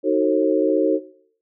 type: chord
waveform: sine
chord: D# diminished seventh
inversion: none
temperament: just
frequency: 311.1 / 373.4 / 448 / 537.6 Hz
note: D#4 / F#4 / A4 / C5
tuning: 0 / +16 / +31 / +47 cents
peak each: -21 dBFS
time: 0.03-1 s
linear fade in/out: 50 ms
effects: noise-tail reverb RT60 0.6 s tail -19 dB re dry